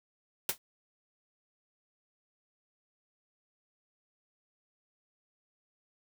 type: noise with exponential decay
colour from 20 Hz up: white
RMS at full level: -26 dBFS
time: 0.49-0.58 s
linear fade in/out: 1 ms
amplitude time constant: 18 ms
effects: none